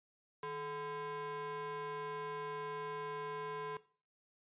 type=ring-modulated tone; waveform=square; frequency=293.7 Hz; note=D4; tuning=in tune; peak=-38 dBFS; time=0.43-3.77 s; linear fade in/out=2 ms; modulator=724 Hz; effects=noise-tail reverb RT60 0.4 s tail -17 dB re dry + resampled to 8000 Hz